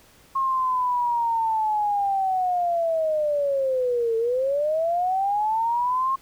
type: linear two-way sweep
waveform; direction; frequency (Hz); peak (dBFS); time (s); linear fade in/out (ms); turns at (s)
sine; down then up; 1080 to 447 to 1080; -20; 0.35-6.16; 10; 4.17
effects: pink hiss -54 dBFS RMS until 6.21 s